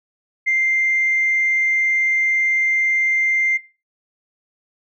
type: tone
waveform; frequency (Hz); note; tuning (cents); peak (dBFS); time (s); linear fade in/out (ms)
sine; 2094; C7; +1; -14; 0.46-3.58; 20
effects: noise-tail reverb RT60 0.3 s tail -17 dB re dry + tanh soft clip ceiling -10 dBFS